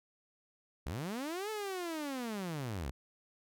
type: linear two-way sweep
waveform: sawtooth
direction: up then down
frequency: 56 to 440 to 56 Hz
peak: -33 dBFS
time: 0.86-2.91 s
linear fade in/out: 5 ms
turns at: 1.5 s
effects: none